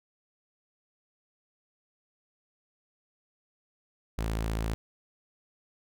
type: tone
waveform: sawtooth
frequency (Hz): 55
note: A1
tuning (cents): 0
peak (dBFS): -25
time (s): 4.18-4.74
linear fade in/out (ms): 0
effects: none